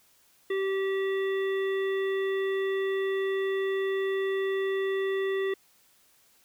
harmonic tone, 387.5 Hz, G4, 20 cents flat, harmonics 1 / 3 / 5 / 7 / 9, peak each -26 / -42 / -36 / -48 / -46 dBFS, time 0.5-5.54 s, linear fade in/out 5 ms, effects white hiss -63 dBFS RMS until 6.44 s

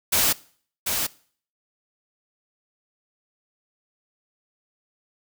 white noise with echo, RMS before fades -20 dBFS, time 0.12-0.33 s, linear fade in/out 10 ms, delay 740 ms, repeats 1, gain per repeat -5 dB, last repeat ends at 1.07 s, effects noise-tail reverb RT60 0.5 s tail -21 dB re dry

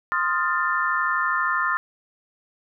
sine chord, F dominant seventh, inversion second, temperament equal with one note detuned, 1046.5 / 1244.5 / 1396.9 / 1779.4 Hz, C6 / Eb6 / F6 / A6, 0 / 0 / 0 / +19 cents, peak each -26 / -26 / -26 / -25 dBFS, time 0.12-1.77 s, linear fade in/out 0 ms, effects none

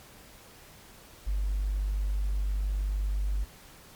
triangle tone with tanh clipping, 49.52 Hz, G1, 18 cents sharp, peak -25 dBFS, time 1.26-3.45 s, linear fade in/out 20 ms, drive 1 dB, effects pink hiss -52 dBFS RMS until 3.95 s + MP3 96 kbps

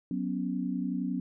sine chord, F# suspended fourth, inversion none, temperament just, 185 / 246.7 / 277.5 Hz, F#3 / B3 / C#4, 0 / -2 / +2 cents, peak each -33 / -33 / -34 dBFS, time 0.11-1.2 s, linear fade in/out 2 ms, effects none

